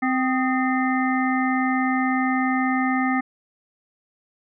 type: harmonic tone with a mistuned harmonic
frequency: 259.5 Hz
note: C4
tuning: 14 cents flat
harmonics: 1 / 3 / 5 / 7 / 8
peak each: -21 / -26 / -28 / -29 / -30 dBFS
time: 0.02-3.21 s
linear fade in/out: 10 ms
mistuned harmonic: 5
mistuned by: -74 cents
effects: none